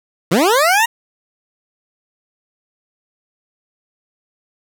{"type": "linear sweep", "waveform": "20% pulse", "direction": "up", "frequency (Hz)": [146.83, 954], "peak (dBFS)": -6, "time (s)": [0.31, 0.86], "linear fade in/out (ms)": 10, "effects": []}